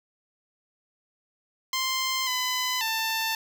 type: tone with pitch steps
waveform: 10% pulse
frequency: 1047 / 1008 / 891 Hz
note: C6 / B5 / A5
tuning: +1 / +35 / +22 cents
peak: -17 dBFS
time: 1.73-3.35 s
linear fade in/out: 2 ms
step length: 540 ms
effects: none